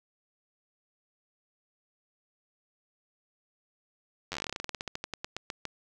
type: slowing click train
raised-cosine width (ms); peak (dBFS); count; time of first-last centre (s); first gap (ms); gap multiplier
0.2; -17; 26; 4.32-5.653; 10; 1.12
effects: none